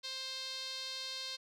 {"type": "tone with band-pass filter", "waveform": "sawtooth", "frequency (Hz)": 526, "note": "C5", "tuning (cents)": 9, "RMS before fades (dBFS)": -42, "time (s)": [0.03, 1.37], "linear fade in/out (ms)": 20, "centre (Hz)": 4200, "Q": 4.1, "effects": []}